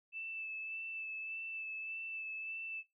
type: tone with vibrato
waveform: sine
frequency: 2637 Hz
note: E7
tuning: in tune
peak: -40 dBFS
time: 0.12-2.84 s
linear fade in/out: 50 ms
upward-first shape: sine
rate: 1.7 Hz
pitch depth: 18 cents each way
effects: noise-tail reverb RT60 0.2 s tail -17 dB re dry